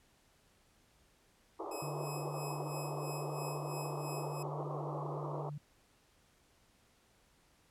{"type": "band-pass noise", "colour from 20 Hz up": "pink", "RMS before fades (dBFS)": -42, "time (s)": [1.59, 5.5], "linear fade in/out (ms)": 10, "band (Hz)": [310, 1200], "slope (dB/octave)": 96}
{"type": "tone with tremolo", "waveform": "5% pulse", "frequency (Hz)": 2550, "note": "D#7", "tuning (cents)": 42, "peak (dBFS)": -35, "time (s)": [1.71, 4.43], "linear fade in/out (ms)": 5, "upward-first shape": "sine", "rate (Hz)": 3, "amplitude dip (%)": 70}
{"type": "tone", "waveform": "sine", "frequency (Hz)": 147.3, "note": "D3", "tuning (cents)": 6, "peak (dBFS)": -40, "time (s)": [1.82, 5.58], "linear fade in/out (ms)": 5}
{"effects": ["pink hiss -69 dBFS RMS until 7.7 s", "low-pass 12000 Hz 12 dB/octave"]}